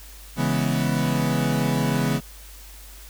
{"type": "chord", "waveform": "40% pulse", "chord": "C# minor seventh", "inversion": "none", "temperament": "equal", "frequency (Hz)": [138.59, 164.81, 207.7, 246.9], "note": ["C#3", "E3", "G#3", "B3"], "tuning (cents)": [0, 0, 0, 0], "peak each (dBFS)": [-24, -25, -27, -25], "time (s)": [0.36, 2.21], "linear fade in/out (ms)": 50, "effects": ["added 50 Hz sine -42 dBFS peak until 3.09 s", "white hiss -46 dBFS RMS until 3.09 s"]}